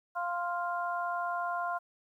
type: harmonic tone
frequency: 349.2 Hz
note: F4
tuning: in tune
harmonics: 2 / 3 / 4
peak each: -34 / -35 / -37 dBFS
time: 0.15-1.79 s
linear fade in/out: 20 ms
effects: 11-bit